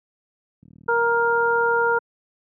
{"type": "click train", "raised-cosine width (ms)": 5, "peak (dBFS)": -31, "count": 53, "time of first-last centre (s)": [0.63, 1.97], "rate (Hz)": 38.8}
{"type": "harmonic tone", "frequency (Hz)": 468.3, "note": "A#4", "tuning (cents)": 8, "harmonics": [1, 2, 3], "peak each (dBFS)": [-21, -22, -21], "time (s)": [0.88, 1.99], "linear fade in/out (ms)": 10}
{"effects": ["high-pass 150 Hz 12 dB/octave"]}